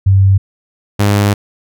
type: tone pair in turn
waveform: sine / sawtooth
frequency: 96.9 / 102.03 Hz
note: G2 / G#2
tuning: -20 / -30 cents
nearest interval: minor second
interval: 90 cents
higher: second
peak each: -5 dBFS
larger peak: neither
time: 0.06-0.38 / 0.99-1.34 s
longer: second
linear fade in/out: 10 ms
effects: none